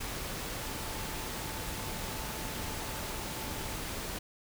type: tone in noise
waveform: sine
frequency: 880 Hz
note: A5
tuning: in tune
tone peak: -48 dBFS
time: 0.59-3.75 s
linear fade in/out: 10 ms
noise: pink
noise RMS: -38 dBFS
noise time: 0-4.19 s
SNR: -13 dB
effects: none